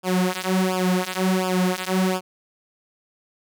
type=tone with flanger; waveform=sawtooth; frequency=185 Hz; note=F#3; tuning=in tune; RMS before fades=-22 dBFS; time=0.03-2.21 s; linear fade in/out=50 ms; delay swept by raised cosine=0.49 to 5.59 ms; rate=1.4 Hz; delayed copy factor=-0.95; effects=none